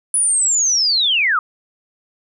sine linear sweep, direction down, 10020 to 1174.7 Hz, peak -13 dBFS, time 0.14-1.39 s, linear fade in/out 2 ms, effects none

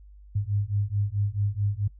sine beating tone pair, 99.8 / 104.4 Hz, G2 / G#2, +32 / +10 cents, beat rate 4.6 Hz, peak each -27 / -27 dBFS, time 0.35-1.88 s, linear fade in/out 10 ms, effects noise-tail reverb RT60 0.1 s tail -20 dB re dry + added 50 Hz sine -46 dBFS peak until 1.99 s

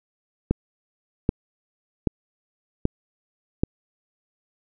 click train, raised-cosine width 3 ms, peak -6 dBFS, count 5, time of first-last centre 0.51-3.635 s, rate 1.28 Hz, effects none

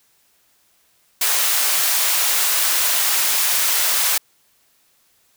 white high-pass noise, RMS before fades -18 dBFS, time 1.21-4.18 s, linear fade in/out 5 ms, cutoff 720 Hz, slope 12 dB/octave, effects white hiss -60 dBFS RMS until 5.36 s

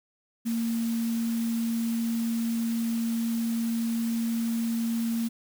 sine tone in noise, 230 Hz, A#3, 23 cents flat, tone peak -25 dBFS, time 0.45-5.29 s, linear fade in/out 20 ms, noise white, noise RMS -42 dBFS, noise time 0.45-5.29 s, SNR +14 dB, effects none

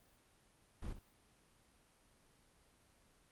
brown noise with echo, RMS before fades -43 dBFS, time 0.82-0.93 s, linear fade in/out 5 ms, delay 61 ms, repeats 1, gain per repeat -10 dB, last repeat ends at 0.991 s, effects pink hiss -70 dBFS RMS until 3.31 s + Opus 32 kbps

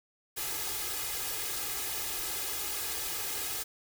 white noise with comb filter, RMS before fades -35 dBFS, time 0.36-3.64 s, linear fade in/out 20 ms, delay 2.4 ms, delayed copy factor +0.8, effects none

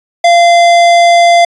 sine tone with tanh clipping, 689 Hz, F5, 24 cents flat, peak -5 dBFS, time 0.24-1.45 s, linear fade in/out 5 ms, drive 18 dB, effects resampled to 24000 Hz

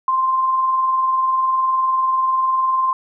sine tone with tremolo, 1046.5 Hz, C6, in tune, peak -13 dBFS, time 0.08-2.93 s, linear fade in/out 2 ms, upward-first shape sine, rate 20 Hz, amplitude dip 35%, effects none

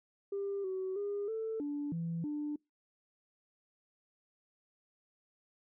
sine tone with pitch steps, 398 / 376.8 / 406.3 / 444 / 290.3 / 166.8 / 296.5 Hz, G4 / F#4 / G#4 / A4 / D4 / E3 / D4, +26 / +32 / -38 / +16 / -20 / +21 / +17 cents, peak -33 dBFS, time 0.32-2.56 s, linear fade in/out 5 ms, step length 320 ms, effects noise-tail reverb RT60 0.2 s tail -26 dB re dry + tanh soft clip ceiling -30 dBFS

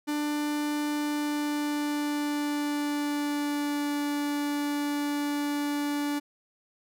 45% pulse tone with pitch glide, 295.9 to 290.5 Hz, D4 to D4, +13 to -19 cents, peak -27 dBFS, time 0.07-6.2 s, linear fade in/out 20 ms, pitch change -32 cents, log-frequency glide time 0.88-3.93 s, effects none

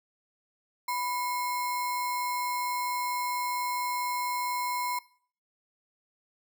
sine tone with sample-and-hold, 987.8 Hz, B5, in tune, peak -28 dBFS, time 0.88-4.99 s, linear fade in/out 5 ms, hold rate 3150 Hz, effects noise-tail reverb RT60 0.5 s tail -20 dB re dry

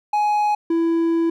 triangle tone pair in turn, 837 / 332.2 Hz, G#5 / E4, +13 / +13 cents, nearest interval octave + major third, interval 1600 cents, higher first, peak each -14 dBFS, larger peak neither, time 0.13-0.55 / 0.7-1.3 s, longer second, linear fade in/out 5 ms, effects none

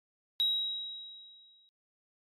sine tone with exponential decay, 3834 Hz, A#7, 48 cents sharp, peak -23 dBFS, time 0.4-1.69 s, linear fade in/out 0 ms, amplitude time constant 280 ms, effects tanh soft clip ceiling -21 dBFS + MP3 64 kbps

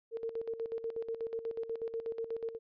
sine tone with tremolo, 455.7 Hz, A#4, 39 cents flat, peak -33 dBFS, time 0.11-2.59 s, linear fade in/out 50 ms, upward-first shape square, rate 8.2 Hz, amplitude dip 70%, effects resampled to 11025 Hz

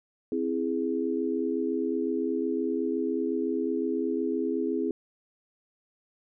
sine chord, C augmented, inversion none, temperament equal, 261.6 / 329.6 / 415.3 Hz, C4 / E4 / G#4, 0 / 0 / 0 cents, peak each -30 dBFS, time 0.32-4.91 s, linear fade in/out 2 ms, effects none

